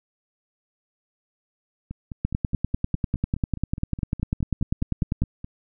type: two click trains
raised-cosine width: 5 ms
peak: -21 / -10 dBFS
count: 18 / 31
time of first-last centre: 1.91-5.444 / 2.25-5.22 s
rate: 4.81 / 10.1 Hz
effects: none